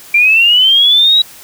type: linear sweep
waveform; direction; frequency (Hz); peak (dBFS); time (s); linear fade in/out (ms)
sine; up; 2349 to 3888; -5; 0.14-1.22; 5
effects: white hiss -36 dBFS RMS until 1.43 s